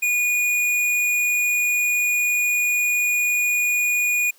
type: tone with hard clipping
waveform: sine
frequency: 2451 Hz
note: D#7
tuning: 27 cents flat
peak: -19 dBFS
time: 0.02-4.31 s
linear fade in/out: 10 ms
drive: 15 dB
effects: white hiss -55 dBFS RMS until 4.38 s + high-pass 300 Hz 12 dB/octave